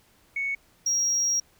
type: tone pair in turn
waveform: sine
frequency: 2217 / 5638 Hz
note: C#7 / F8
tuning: 0 / +16 cents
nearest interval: octave + major third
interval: 1616 cents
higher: second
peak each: -25 / -20 dBFS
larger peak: second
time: 0.36-0.55 / 0.86-1.4 s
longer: second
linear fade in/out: 5 ms
effects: tanh soft clip ceiling -19 dBFS + pink hiss -61 dBFS RMS until 1.59 s